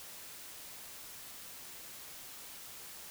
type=silence; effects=white hiss -49 dBFS RMS until 3.1 s